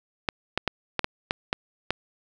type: clicks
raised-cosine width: 0.3 ms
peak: -7 dBFS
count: 8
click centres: 0.288 / 0.576 / 0.677 / 0.993 / 1.044 / 1.309 / 1.529 / 1.906 s
effects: none